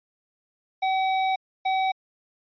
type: tone pair in turn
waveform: square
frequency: 761 / 761 Hz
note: F#5 / F#5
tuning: +48 / +48 cents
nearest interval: unison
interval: 0 cents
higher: neither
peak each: -22 dBFS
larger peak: neither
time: 0.82-1.36 / 1.65-1.92 s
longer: first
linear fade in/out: 10 ms
effects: resampled to 11025 Hz